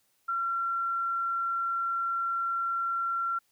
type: tone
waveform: sine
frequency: 1365 Hz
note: F6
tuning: 40 cents flat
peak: -27 dBFS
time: 0.28-3.39 s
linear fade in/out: 10 ms
effects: white hiss -71 dBFS RMS until 3.51 s